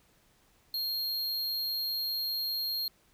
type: tone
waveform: square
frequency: 4235 Hz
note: C8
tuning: 20 cents sharp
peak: -31 dBFS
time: 0.74-2.88 s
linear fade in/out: 2 ms
effects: pink hiss -66 dBFS RMS until 3.13 s